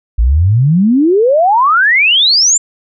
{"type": "exponential sweep", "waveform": "sine", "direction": "up", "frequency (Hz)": [52.7, 7459], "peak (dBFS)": -6, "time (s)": [0.18, 2.58], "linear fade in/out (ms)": 10, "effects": []}